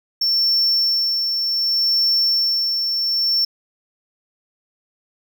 triangle tone with tremolo, 5420 Hz, E8, 47 cents sharp, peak -13 dBFS, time 0.21-3.45 s, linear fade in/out 5 ms, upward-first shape sine, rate 0.66 Hz, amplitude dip 40%, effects none

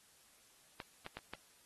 clicks, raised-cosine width 0.3 ms, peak -28 dBFS, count 4, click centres 0.802 / 1.064 / 1.17 / 1.336 s, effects white hiss -66 dBFS RMS until 1.65 s + AAC 32 kbps

